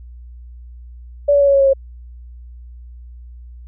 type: tone with pitch steps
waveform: sine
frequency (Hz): 575 / 569.1 / 563.2 / 557.3 / 551.6 / 545.9 / 540.2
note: D5 / C#5 / C#5 / C#5 / C#5 / C#5 / C#5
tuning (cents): -37 / +45 / +27 / +9 / -9 / -27 / -45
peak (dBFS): -9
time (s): 1.28-1.735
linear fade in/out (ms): 10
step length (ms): 65
effects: added 60 Hz sine -34 dBFS peak until 3.67 s